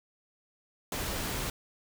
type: noise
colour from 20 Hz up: pink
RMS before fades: -34 dBFS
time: 0.92-1.5 s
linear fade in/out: 2 ms
effects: none